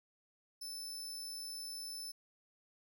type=tone; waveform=sawtooth; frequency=5274 Hz; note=E8; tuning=in tune; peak=-40 dBFS; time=0.61-2.12 s; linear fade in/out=10 ms; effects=none